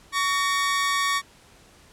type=tone pair together; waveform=sawtooth; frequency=1126 / 1843.2 Hz; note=C#6 / A#6; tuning=+27 / -20 cents; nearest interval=major sixth; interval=853 cents; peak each=-19 / -23 dBFS; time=0.12-1.22 s; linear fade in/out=50 ms; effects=pink hiss -53 dBFS RMS until 1.92 s + low-pass 10000 Hz 12 dB/octave